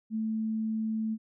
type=tone; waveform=sine; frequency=220 Hz; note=A3; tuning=in tune; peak=-28 dBFS; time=0.1-1.18 s; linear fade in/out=50 ms; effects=none